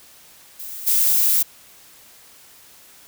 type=noise with level steps; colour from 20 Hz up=violet; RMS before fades=-33 / -17 dBFS; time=0.59-1.43 s; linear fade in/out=10 ms; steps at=0.86 s; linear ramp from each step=20 ms; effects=white hiss -48 dBFS RMS until 3.07 s